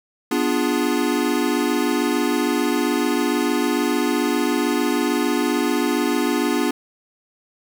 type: chord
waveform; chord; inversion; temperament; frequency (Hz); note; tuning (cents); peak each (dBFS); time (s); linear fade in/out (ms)
square; B diminished seventh; none; equal; 246.9 / 293.7 / 349.2 / 415.3; B3 / D4 / F4 / Ab4; 0 / 0 / 0 / 0; -24 / -23 / -25 / -27; 0.31-6.71; 5
effects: 8-bit